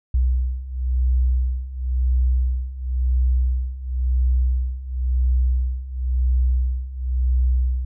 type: beating tone pair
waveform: sine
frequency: 62.3 / 63.26 Hz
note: B1 / B1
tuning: +16 / +42 cents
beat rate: 0.96 Hz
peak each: -22 / -19 dBFS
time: 0.14-7.85 s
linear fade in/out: 5 ms
effects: none